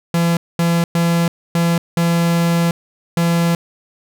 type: tone bursts at uneven times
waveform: 45% pulse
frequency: 169.3 Hz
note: E3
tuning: 46 cents sharp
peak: -13 dBFS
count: 6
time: 0.14-0.37 / 0.59-0.84 / 0.95-1.28 / 1.55-1.78 / 1.97-2.71 / 3.17-3.55 s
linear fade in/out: 2 ms
effects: none